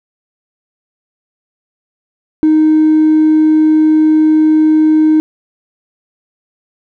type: tone with hard clipping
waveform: sine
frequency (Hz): 311.1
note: D#4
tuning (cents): 0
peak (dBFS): -6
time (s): 2.43-5.2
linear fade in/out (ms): 0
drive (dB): 1
effects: none